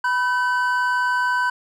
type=tone pair together; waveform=triangle; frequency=987.8 / 1526.6 Hz; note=B5 / G6; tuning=0 / -46 cents; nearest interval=minor sixth; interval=754 cents; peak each=-19 dBFS; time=0.04-1.5 s; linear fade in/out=5 ms; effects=none